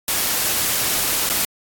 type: noise with dropouts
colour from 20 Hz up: white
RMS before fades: -20 dBFS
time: 0.08-1.45 s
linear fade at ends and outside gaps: 2 ms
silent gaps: 1.292-1.298 s
effects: AAC 64 kbps